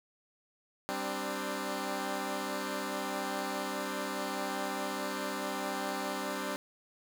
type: chord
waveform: 10% pulse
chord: G suspended fourth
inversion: none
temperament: equal with one note detuned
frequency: 196 / 261.6 / 296.4 Hz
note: G3 / C4 / D4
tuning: 0 / 0 / +16 cents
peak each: -30 dBFS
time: 0.89-6.56 s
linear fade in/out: 0 ms
effects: none